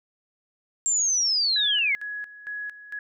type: linear sweep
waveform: sine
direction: down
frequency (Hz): 7459 to 2054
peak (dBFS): -20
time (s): 0.86-1.95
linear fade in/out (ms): 0
type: tone with tremolo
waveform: sine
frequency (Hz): 1678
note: G#6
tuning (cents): +17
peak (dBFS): -30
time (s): 1.56-2.99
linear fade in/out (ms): 2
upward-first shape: square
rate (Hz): 2.2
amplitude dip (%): 75
effects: none